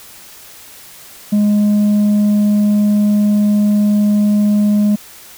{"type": "tone with tanh clipping", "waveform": "sine", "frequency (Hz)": 207.7, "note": "G#3", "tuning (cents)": 0, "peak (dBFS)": -10, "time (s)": [1.32, 4.96], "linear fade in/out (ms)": 10, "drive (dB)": 3, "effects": ["white hiss -38 dBFS RMS until 5.37 s"]}